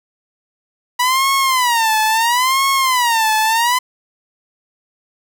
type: tone with vibrato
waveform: sawtooth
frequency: 973 Hz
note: B5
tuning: 26 cents flat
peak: -9 dBFS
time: 0.99-3.79 s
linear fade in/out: 10 ms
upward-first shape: sine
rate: 0.74 Hz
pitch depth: 200 cents each way
effects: none